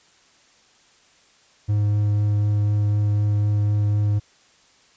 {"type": "tone with vibrato", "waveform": "triangle", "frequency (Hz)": 103.83, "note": "G#2", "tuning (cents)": 0, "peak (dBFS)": -15, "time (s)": [1.68, 4.2], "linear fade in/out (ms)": 20, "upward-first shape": "triangle", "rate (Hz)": 4, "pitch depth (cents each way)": 9, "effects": ["white hiss -56 dBFS RMS until 4.96 s", "resampled to 16000 Hz"]}